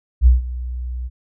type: tone with ADSR envelope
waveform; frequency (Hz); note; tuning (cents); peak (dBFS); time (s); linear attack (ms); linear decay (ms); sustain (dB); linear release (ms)
sine; 61.74; B1; 0; -5; 0.21-1.1; 52; 150; -18; 38
effects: none